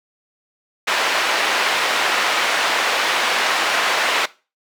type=band-pass noise; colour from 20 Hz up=white; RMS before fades=-19 dBFS; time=0.87-4.26 s; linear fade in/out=10 ms; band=520 to 2600 Hz; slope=12 dB/octave; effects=noise-tail reverb RT60 0.3 s tail -19 dB re dry